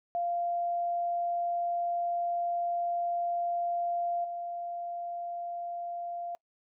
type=tone with level steps; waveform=sine; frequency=694 Hz; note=F5; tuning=11 cents flat; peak=-28 / -34 dBFS; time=0.15-6.35 s; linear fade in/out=0 ms; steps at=4.24 s; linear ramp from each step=5 ms; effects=noise-tail reverb RT60 0.1 s tail -25 dB re dry

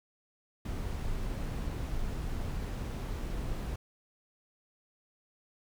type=noise; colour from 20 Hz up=brown; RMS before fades=-35 dBFS; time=0.65-3.76 s; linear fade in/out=5 ms; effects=none

